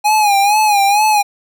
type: tone with vibrato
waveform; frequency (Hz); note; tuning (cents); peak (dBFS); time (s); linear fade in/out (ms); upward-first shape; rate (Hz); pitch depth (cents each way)
square; 826; G#5; -10; -10; 0.04-1.23; 20; sine; 2.2; 79
effects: none